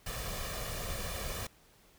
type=noise with comb filter; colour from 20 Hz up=pink; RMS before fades=-38 dBFS; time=0.06-1.47 s; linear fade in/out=5 ms; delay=1.7 ms; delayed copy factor=+0.6; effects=pink hiss -63 dBFS RMS until 1.98 s